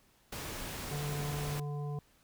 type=noise; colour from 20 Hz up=pink; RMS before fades=-41 dBFS; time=0.32-1.6 s; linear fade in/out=5 ms
type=harmonic tone; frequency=145.9 Hz; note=D3; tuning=11 cents flat; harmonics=1 / 3 / 5 / 7; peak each=-35 / -45 / -49 / -52 dBFS; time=0.91-1.99 s; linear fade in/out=2 ms
effects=pink hiss -67 dBFS RMS until 2.23 s